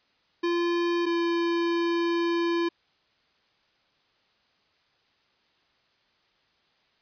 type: tone pair in turn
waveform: square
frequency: 344.2 / 340.1 Hz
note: F4 / F4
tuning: -25 / -46 cents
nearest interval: unison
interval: 21 cents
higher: first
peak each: -24 dBFS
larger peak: neither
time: 0.43-1.06 / 1.06-2.69 s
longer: second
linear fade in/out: 10 ms
effects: white hiss -67 dBFS RMS until 7.01 s + resampled to 11025 Hz